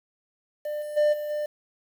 triangle tone with level steps, 597 Hz, D5, 28 cents sharp, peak -26 / -30 / -16 / -27 / -24 dBFS, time 0.65-1.46 s, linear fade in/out 5 ms, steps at 0.81 / 0.96 / 1.12 / 1.29 s, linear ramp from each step 20 ms, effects 8-bit

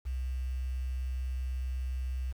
sine tone with quantisation, 63.9 Hz, C2, 40 cents flat, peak -31 dBFS, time 0.05-2.33 s, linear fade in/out 20 ms, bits 9, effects none

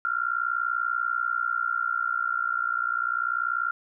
sine tone with amplitude modulation, 1388 Hz, F6, 11 cents flat, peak -20 dBFS, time 0.05-3.71 s, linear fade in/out 0 ms, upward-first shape sine, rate 60.3 Hz, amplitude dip 95%, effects none

